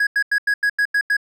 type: tone bursts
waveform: triangle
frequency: 1661.2 Hz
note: G#6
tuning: in tune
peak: -13 dBFS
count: 8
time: 0-1.168 s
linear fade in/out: 5 ms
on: 69 ms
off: 88 ms
effects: none